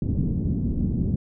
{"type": "low-pass noise", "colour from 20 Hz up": "white", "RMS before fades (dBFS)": -24, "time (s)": [0.02, 1.16], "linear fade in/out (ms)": 2, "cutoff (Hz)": 230, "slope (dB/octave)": 24, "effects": []}